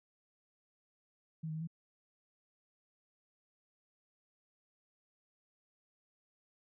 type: tone with pitch steps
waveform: sine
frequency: 160 / 156.5 / 158.7 / 165 Hz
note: D#3 / D#3 / D#3 / E3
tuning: +49 / +10 / +35 / +2 cents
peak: -37 dBFS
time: 1.43-1.674 s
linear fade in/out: 10 ms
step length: 61 ms
effects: none